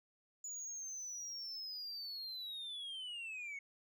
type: linear sweep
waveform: sine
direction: down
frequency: 6940 to 2183 Hz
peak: -40 dBFS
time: 0.44-3.59 s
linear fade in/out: 5 ms
effects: tanh soft clip ceiling -42 dBFS